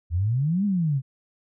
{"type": "exponential two-way sweep", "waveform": "sine", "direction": "up then down", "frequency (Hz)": [79.3, 210, 127.8], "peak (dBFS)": -20, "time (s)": [0.1, 1.02], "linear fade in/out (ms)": 50, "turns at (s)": 0.65, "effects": []}